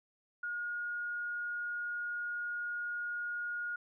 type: tone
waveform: sine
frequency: 1434 Hz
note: F6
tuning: 45 cents sharp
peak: -35 dBFS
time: 0.43-3.76 s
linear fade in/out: 5 ms
effects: none